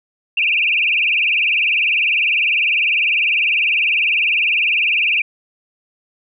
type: tone with vibrato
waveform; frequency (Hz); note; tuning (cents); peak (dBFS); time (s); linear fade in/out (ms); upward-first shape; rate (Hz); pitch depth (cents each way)
sine; 2555; D#7; +45; -13; 0.37-5.22; 5; triangle; 20; 190
effects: none